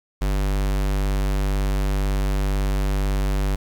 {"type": "tone", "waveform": "square", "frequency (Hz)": 49, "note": "G1", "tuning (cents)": 0, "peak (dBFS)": -20, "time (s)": [0.21, 3.56], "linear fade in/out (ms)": 10, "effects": ["8-bit"]}